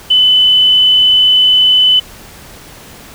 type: tone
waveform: sine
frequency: 3012 Hz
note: F#7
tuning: 30 cents sharp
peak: -5 dBFS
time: 0.1-2 s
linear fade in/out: 10 ms
effects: pink hiss -35 dBFS RMS until 3.14 s